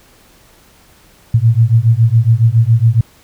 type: beating tone pair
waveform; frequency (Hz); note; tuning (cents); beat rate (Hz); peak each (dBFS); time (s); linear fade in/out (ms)
sine; 111 / 118.2; A2 / A#2; +16 / +24; 7.2; -10; 1.34-3.01; 5
effects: pink hiss -47 dBFS RMS until 3.23 s